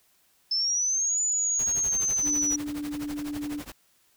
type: exponential two-way sweep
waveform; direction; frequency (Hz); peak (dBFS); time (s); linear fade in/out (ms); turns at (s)
sine; up then down; 5230 to 7000 to 5830; -23; 0.51-2.56; 5; 1.22
type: noise with tremolo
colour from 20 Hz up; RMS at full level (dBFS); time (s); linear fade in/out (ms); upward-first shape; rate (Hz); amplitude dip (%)
pink; -38; 1.59-3.72; 2; triangle; 12; 100
type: tone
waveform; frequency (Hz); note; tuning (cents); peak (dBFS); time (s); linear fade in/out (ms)
sine; 293.7; D4; 0; -30; 2.22-3.63; 50
effects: white hiss -65 dBFS RMS until 4.16 s